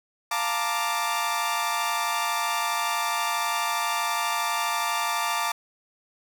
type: chord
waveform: sawtooth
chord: Bb major seventh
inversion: second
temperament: equal with one note detuned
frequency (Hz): 698.5 / 880 / 932.3 / 1178.1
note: F5 / A5 / Bb5 / D6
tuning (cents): 0 / 0 / 0 / +5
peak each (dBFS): -29 / -27 / -27 / -24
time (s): 0.31-5.52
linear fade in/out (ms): 5
effects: none